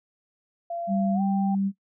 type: tone with pitch glide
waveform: sine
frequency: 684 to 785.7 Hz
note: F5 to G5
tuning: -36 to +4 cents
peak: -29 dBFS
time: 0.7-1.55 s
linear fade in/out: 5 ms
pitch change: +240 cents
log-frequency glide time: 1.14-1.21 s
type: tone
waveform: sine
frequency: 196 Hz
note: G3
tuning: in tune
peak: -22 dBFS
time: 0.87-1.72 s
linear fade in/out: 50 ms
effects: noise-tail reverb RT60 0.1 s tail -17 dB re dry